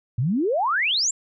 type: exponential sweep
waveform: sine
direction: up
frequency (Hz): 108.9 to 7640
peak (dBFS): -19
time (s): 0.18-1.11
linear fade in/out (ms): 5
effects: none